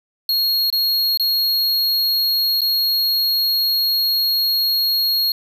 square tone with dropouts, 4291 Hz, C8, 43 cents sharp, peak -16 dBFS, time 0.29-5.32 s, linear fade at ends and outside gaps 2 ms, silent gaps 0.702-0.726 / 1.174-1.197 / 2.608-2.616 s, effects none

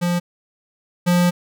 square tone pair in turn, 175 / 176.42 Hz, F3 / F3, +4 / +18 cents, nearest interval unison, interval 14 cents, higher second, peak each -18 / -14 dBFS, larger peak second, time 0.01-0.2 / 1.06-1.31 s, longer second, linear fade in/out 20 ms, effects none

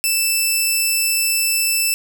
10% pulse tone, 2646 Hz, E7, 6 cents sharp, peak -7 dBFS, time 0.04-1.94 s, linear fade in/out 0 ms, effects none

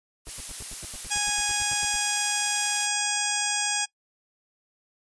blue noise, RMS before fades -34 dBFS, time 0.25-2.89 s, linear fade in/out 50 ms
brown noise bursts, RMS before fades -40 dBFS, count 16, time 0.27-1.958 s, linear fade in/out 0 ms, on 23 ms, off 88 ms
harmonic tone, 827 Hz, G#5, 8 cents flat, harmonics 1 / 2 / 3 / 4 / 6 / 7 / 8 / 9 / 10, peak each -33 / -33 / -33 / -33 / -33 / -33 / -33 / -33 / -33 dBFS, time 1.1-3.86 s, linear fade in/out 20 ms
effects noise-tail reverb RT60 0.1 s tail -21 dB re dry + resampled to 24000 Hz

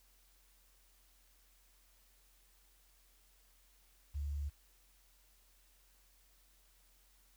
sine tone with quantisation, 72 Hz, D2, 34 cents flat, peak -36 dBFS, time 4.14-4.5 s, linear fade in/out 20 ms, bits 11, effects added 44 Hz sine -68 dBFS peak until 7.36 s + white hiss -70 dBFS RMS until 7.36 s

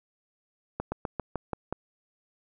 slowing click train, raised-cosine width 1 ms, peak -16 dBFS, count 7, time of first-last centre 0.8-1.726 s, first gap 120 ms, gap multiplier 1.1, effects none

